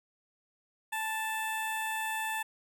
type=tone with notch filter; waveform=15% pulse; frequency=879 Hz; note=A5; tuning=2 cents flat; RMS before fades=-34 dBFS; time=0.92-2.43 s; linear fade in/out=10 ms; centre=4600 Hz; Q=1.1; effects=none